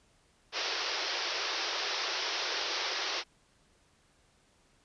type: band-pass noise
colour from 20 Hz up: white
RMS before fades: -34 dBFS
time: 0.52-3.24 s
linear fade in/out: 50 ms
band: 330 to 5700 Hz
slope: 96 dB/octave
effects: pink hiss -67 dBFS RMS until 4.84 s + resampled to 22050 Hz